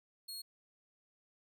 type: tone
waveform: sawtooth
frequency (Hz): 4301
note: C8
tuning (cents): +47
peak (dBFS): -40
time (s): 0.28-0.42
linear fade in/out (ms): 10
effects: none